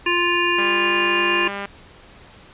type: harmonic tone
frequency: 349.2 Hz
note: F4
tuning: in tune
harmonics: 1 / 3 / 5 / 7 / 8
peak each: -23 / -23 / -23 / -23 / -23 dBFS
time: 0.06-1.48 s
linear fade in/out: 5 ms
type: tone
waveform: 5% pulse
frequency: 200 Hz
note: G3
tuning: 35 cents sharp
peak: -15 dBFS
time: 0.58-1.66 s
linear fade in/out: 5 ms
effects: pink hiss -46 dBFS RMS until 2.53 s + resampled to 8000 Hz